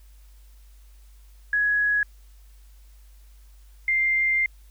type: tone pair in turn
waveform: sine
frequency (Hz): 1674 / 2098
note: G#6 / C7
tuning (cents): +13 / +4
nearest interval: major third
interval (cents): 391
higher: second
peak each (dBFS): -19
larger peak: neither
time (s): 1.53-2.03 / 3.88-4.46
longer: second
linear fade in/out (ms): 2
effects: added 50 Hz sine -47 dBFS peak until 4.7 s + white hiss -62 dBFS RMS until 4.7 s